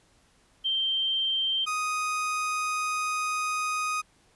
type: tone pair in turn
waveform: sine / 30% pulse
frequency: 3141 / 1246.5 Hz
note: G7 / D#6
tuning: +3 / +3 cents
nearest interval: octave + major third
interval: 1600 cents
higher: first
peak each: -24 dBFS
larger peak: neither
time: 0.64-1.66 / 1.66-4.02 s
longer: second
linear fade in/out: 20 ms
effects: pink hiss -63 dBFS RMS until 4.35 s + resampled to 24000 Hz